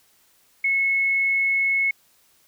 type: tone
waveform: sine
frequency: 2189 Hz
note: C#7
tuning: 22 cents flat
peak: -18 dBFS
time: 0.64-1.91 s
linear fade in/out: 5 ms
effects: white hiss -60 dBFS RMS until 2.47 s